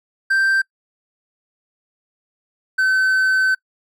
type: tone pair in turn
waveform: triangle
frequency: 1568 / 1528.7 Hz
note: G6 / G6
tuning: 0 / -44 cents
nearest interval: unison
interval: 44 cents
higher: first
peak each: -12 dBFS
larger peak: neither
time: 0.3-0.62 / 2.78-3.55 s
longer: second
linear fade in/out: 10 ms
effects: noise-tail reverb RT60 0.1 s tail -24 dB re dry